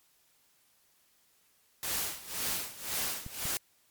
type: noise with tremolo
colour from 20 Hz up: white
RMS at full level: -32 dBFS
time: 1.83-3.57 s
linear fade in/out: 0 ms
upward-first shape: sine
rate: 1.9 Hz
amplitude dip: 85%
type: clicks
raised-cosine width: 5 ms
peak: -29 dBFS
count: 2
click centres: 3.264 / 3.455 s
effects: white hiss -68 dBFS RMS until 3.9 s + MP3 96 kbps